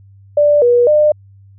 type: tone with pitch steps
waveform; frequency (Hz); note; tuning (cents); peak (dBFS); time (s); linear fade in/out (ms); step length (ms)
sine; 588 / 482.8 / 602; D5 / B4 / D5; +2 / -39 / +43; -7; 0.37-1.12; 5; 250
effects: added 98 Hz sine -40 dBFS peak until 1.58 s